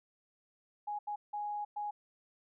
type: tone bursts at uneven times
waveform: sine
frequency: 830.6 Hz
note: G#5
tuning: in tune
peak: -35 dBFS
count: 4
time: 0.87-0.99 / 1.07-1.16 / 1.33-1.65 / 1.76-1.91 s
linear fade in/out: 10 ms
effects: none